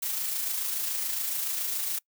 blue noise with amplitude modulation, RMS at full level -29 dBFS, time 0.02-1.99 s, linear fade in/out 10 ms, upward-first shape sine, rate 27.1 Hz, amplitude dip 35%, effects noise-tail reverb RT60 0.1 s tail -24 dB re dry

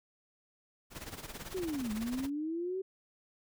pink noise with tremolo, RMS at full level -42 dBFS, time 0.9-2.3 s, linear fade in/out 50 ms, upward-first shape sine, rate 18 Hz, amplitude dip 75%
sine linear two-way sweep, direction down then up, 386.9 to 207.7 to 386.9 Hz, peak -33 dBFS, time 1.54-2.82 s, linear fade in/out 10 ms, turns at 1.92 s
effects none

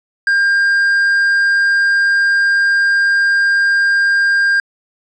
sine tone with hard clipping, 1602 Hz, G6, 37 cents sharp, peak -11 dBFS, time 0.27-4.6 s, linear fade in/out 2 ms, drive 3 dB, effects resampled to 22050 Hz

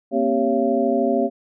sine tone cluster, 233.7 / 266.8 / 393.8 / 556 / 679 Hz, A#3 / C4 / G4 / C#5 / F5, +5 / +34 / +8 / +5 / -49 cents, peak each -23 dBFS, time 0.11-1.3 s, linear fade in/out 50 ms, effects none

